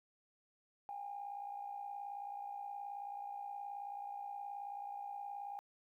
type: tone with amplitude modulation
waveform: sine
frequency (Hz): 809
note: G#5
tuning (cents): -46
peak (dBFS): -39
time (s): 0.89-5.59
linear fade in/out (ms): 0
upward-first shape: sine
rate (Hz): 58.8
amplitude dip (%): 65
effects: tanh soft clip ceiling -35 dBFS + 13-bit